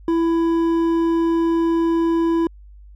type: tone with hard clipping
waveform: triangle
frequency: 332 Hz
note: E4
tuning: 12 cents sharp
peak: -17 dBFS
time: 0.08-2.47 s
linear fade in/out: 2 ms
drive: 10 dB
effects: added 50 Hz sine -40 dBFS peak until 2.95 s

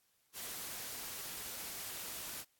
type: noise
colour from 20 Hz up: white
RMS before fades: -44 dBFS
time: 0.33-2.45 s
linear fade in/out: 50 ms
effects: white hiss -75 dBFS RMS until 2.59 s + AAC 64 kbps

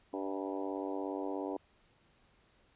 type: harmonic tone with a mistuned harmonic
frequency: 97 Hz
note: G2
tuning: 18 cents flat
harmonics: 3 / 4 / 5 / 6 / 7 / 8 / 9 / 10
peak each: -39 / -41 / -43 / -45 / -46 / -47 / -48 / -49 dBFS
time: 0.13-1.57 s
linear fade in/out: 5 ms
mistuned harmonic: 7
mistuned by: -25 cents
effects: pink hiss -68 dBFS RMS until 2.75 s + resampled to 8000 Hz

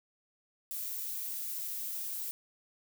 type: noise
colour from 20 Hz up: violet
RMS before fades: -38 dBFS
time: 0.71-2.31 s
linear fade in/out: 0 ms
effects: none

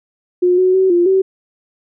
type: tone with pitch steps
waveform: sine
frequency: 358.8 / 370 / 378.4 / 348.4 / 381.7 Hz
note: F4 / F#4 / F#4 / F4 / G4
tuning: +47 / 0 / +39 / -4 / -46 cents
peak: -9 dBFS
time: 0.42-1.22 s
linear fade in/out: 10 ms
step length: 160 ms
effects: none

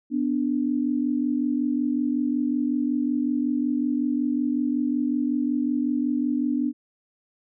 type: tone pair together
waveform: sine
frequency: 247.9 / 293.3 Hz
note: B3 / D4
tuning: +7 / -2 cents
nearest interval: minor third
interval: 291 cents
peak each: -24 dBFS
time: 0.1-6.73 s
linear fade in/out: 50 ms
effects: none

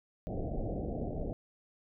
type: low-pass noise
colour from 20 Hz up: pink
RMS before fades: -36 dBFS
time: 0.27-1.33 s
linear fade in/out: 0 ms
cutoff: 740 Hz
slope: 96 dB/octave
effects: none

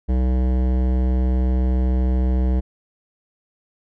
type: tone with hard clipping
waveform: sine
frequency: 63.3 Hz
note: B1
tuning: 43 cents sharp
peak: -18 dBFS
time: 0.08-2.61 s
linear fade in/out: 20 ms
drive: 16 dB
effects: none

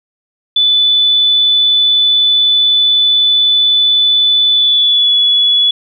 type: tone with pitch glide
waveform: sine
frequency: 3488 to 3404 Hz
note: A7 to G#7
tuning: -16 to +42 cents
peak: -7 dBFS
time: 0.56-5.71 s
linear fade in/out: 5 ms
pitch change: -42 cents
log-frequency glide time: 4.51-5.15 s
effects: none

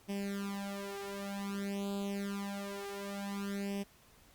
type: tone with flanger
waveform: sawtooth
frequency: 199.4 Hz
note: G3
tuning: 30 cents sharp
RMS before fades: -39 dBFS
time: 0.08-3.84 s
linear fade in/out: 20 ms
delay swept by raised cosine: 0.36 to 4.76 ms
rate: 0.27 Hz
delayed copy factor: +1
effects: pink hiss -63 dBFS RMS until 4.34 s + Opus 48 kbps

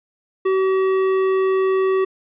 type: tone with tanh clipping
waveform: sine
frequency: 380.5 Hz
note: F#4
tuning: 48 cents sharp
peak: -17 dBFS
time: 0.45-2.05 s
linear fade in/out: 10 ms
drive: 13 dB
effects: resampled to 8000 Hz

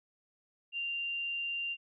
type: tone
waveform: sine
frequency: 2782 Hz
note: F7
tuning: 7 cents flat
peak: -33 dBFS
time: 0.72-1.77 s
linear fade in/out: 50 ms
effects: none

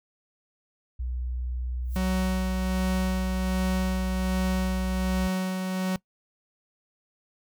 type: tone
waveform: sine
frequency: 61.74 Hz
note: B1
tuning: in tune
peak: -28 dBFS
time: 0.99-5.28 s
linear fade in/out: 10 ms
type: noise with exponential growth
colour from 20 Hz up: violet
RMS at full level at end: -40 dBFS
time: 1.82-1.97 s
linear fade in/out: 2 ms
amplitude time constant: 31 ms
type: tone with tremolo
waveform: 45% pulse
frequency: 186.5 Hz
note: F#3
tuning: 14 cents sharp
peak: -24 dBFS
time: 1.96-5.96 s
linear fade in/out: 0 ms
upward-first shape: sine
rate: 1.3 Hz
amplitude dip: 35%
effects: noise-tail reverb RT60 0.1 s tail -21 dB re dry

